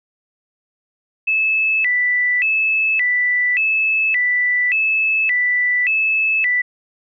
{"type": "tone with vibrato", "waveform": "sine", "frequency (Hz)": 2270, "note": "C#7", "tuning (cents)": 41, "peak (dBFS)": -14, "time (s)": [1.27, 6.62], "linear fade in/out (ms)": 10, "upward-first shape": "square", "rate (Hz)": 0.87, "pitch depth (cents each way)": 240, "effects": []}